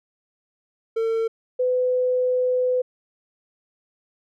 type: tone pair in turn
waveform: triangle / sine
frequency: 451.6 / 503.4 Hz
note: A4 / B4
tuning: +45 / +33 cents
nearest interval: major second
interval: 188 cents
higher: second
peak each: -18 dBFS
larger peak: neither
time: 0.96-1.28 / 1.59-2.82 s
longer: second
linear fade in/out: 10 ms
effects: none